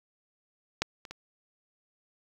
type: clicks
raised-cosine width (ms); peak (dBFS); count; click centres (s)
0.2; -9 / -27 / -24; 3; 0.82 / 1.052 / 1.11
effects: 8-bit